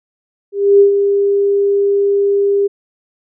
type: tone with ADSR envelope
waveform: sine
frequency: 400.9 Hz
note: G4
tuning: 39 cents sharp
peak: -3 dBFS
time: 0.52-2.68 s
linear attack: 280 ms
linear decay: 110 ms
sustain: -7 dB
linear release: 19 ms
effects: none